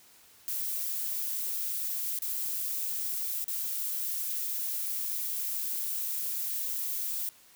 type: noise with dropouts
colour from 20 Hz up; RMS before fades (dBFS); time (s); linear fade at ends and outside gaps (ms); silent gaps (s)
violet; -33; 0.48-7.29; 0; 2.188-2.221 / 3.442-3.481
effects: white hiss -58 dBFS RMS until 7.55 s